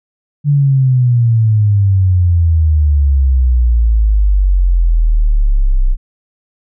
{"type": "exponential sweep", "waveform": "sine", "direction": "down", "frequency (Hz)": [147.2, 30.87], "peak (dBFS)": -7, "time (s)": [0.44, 5.97], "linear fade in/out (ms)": 50, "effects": []}